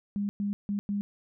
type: tone bursts at uneven times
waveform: sine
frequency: 202.8 Hz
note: G#3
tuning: 41 cents flat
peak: -27 dBFS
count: 4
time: 0.16-0.29 / 0.4-0.53 / 0.69-0.79 / 0.89-1.01 s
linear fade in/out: 0 ms
effects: none